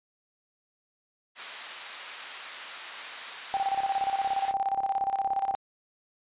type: high-pass noise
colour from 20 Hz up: pink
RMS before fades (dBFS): -40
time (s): 1.35-4.54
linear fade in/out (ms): 50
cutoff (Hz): 1200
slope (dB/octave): 12
type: tone with tremolo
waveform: sine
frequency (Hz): 784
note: G5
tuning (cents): 0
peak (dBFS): -23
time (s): 3.54-5.55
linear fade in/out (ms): 0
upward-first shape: square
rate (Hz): 17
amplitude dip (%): 70
effects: resampled to 8000 Hz